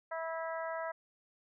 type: harmonic tone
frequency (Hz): 326.3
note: E4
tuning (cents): -18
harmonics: 2 / 3 / 4 / 5 / 6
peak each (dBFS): -38 / -42 / -44 / -46 / -48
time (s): 0.11-0.92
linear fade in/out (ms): 10
effects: none